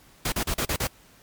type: noise bursts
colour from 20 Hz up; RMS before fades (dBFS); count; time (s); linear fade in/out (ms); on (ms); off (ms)
pink; -26; 6; 0.25-0.872; 5; 72; 38
effects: pink hiss -55 dBFS RMS until 1.22 s + MP3 96 kbps